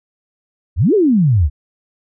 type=exponential two-way sweep; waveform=sine; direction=up then down; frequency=65.41 to 450 to 65.41 Hz; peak=-9 dBFS; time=0.76-1.5 s; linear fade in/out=50 ms; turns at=0.94 s; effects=none